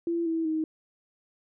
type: tone with pitch steps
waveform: sine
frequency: 338.2 / 326.5 / 315.2 Hz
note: E4 / E4 / D#4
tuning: +44 / -17 / +23 cents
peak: -25 dBFS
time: 0.07-0.64 s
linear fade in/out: 2 ms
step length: 190 ms
effects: none